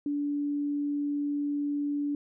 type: tone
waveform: sine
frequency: 289.2 Hz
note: D4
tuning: 27 cents flat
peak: -27 dBFS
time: 0.06-2.15 s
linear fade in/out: 2 ms
effects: none